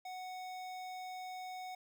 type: tone with notch filter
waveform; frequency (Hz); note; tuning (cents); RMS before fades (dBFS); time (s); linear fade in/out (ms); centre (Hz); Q
square; 740; F#5; 0; -45; 0.05-1.75; 5; 11000; 0.92
effects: 12-bit